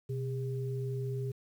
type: tone pair together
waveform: sine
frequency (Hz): 126.9 / 404.5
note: B2 / G#4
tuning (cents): +47 / -46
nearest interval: octave + minor sixth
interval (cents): 2007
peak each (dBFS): -33 / -39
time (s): 0.09-1.32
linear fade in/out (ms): 10
effects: 10-bit